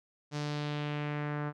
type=tone with low-pass filter sweep; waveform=sawtooth; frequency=147.8 Hz; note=D3; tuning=11 cents sharp; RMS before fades=-35 dBFS; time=0.31-1.53 s; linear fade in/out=50 ms; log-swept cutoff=5900 to 1400 Hz; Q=1.8; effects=none